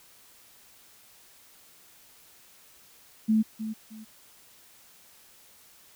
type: tone with echo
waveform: sine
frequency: 218.6 Hz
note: A3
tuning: 11 cents flat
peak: -19 dBFS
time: 3.28-3.43 s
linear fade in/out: 20 ms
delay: 310 ms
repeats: 2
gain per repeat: -11 dB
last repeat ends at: 4.05 s
effects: white hiss -56 dBFS RMS until 5.95 s